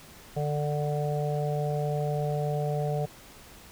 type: harmonic tone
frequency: 147.9 Hz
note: D3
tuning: 13 cents sharp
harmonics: 1 / 3 / 4 / 5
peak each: -28 / -33 / -34 / -35 dBFS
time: 0.36-3.06 s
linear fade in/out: 10 ms
effects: pink hiss -50 dBFS RMS until 3.71 s